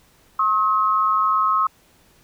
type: tone pair together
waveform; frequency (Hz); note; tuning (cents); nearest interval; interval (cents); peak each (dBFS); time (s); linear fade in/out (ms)
sine; 1073.8 / 1277; C6 / D#6; +45 / +45; minor third; 300; -19 / -18; 0.39-1.67; 5
effects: pink hiss -56 dBFS RMS until 2.23 s